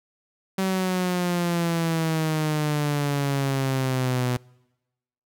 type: exponential sweep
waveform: sawtooth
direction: down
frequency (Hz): 191.6 to 123.47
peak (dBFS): -18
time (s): 0.58-4.37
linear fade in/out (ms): 5
effects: noise-tail reverb RT60 1.0 s tail -26 dB re dry